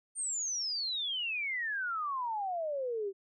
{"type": "exponential sweep", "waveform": "sine", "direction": "down", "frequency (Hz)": [8950, 378.9], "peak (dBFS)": -32, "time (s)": [0.15, 3.13], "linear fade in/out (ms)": 50, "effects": []}